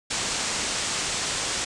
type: low-pass noise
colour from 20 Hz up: white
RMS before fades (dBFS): -28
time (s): 0.1-1.65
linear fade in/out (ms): 10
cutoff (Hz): 8500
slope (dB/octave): 48
effects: resampled to 24000 Hz